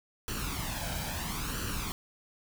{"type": "noise with flanger", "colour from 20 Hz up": "pink", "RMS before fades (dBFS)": -35, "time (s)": [0.28, 1.92], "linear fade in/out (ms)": 0, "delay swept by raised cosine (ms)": [0.68, 1.3], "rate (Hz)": 0.75, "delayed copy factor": 0.65, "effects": []}